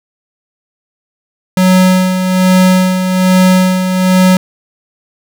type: tone with tremolo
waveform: square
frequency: 185 Hz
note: F#3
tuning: in tune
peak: -5 dBFS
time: 1.57-4.37 s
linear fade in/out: 2 ms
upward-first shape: sine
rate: 1.2 Hz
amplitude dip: 55%
effects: none